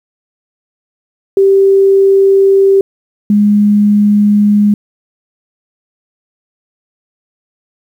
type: tone pair in turn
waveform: sine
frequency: 390.5 / 206.9 Hz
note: G4 / G#3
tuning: -7 / -6 cents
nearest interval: major seventh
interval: 1099 cents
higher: first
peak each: -4 / -5 dBFS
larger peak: first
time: 1.37-2.81 / 3.3-4.74 s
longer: neither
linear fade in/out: 2 ms
effects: 7-bit